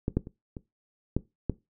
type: clicks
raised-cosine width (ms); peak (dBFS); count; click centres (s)
3; -14 / -11 / -27 / -25 / -12 / -13; 6; 0.081 / 0.17 / 0.271 / 0.568 / 1.166 / 1.497
effects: noise-tail reverb RT60 0.2 s tail -18 dB re dry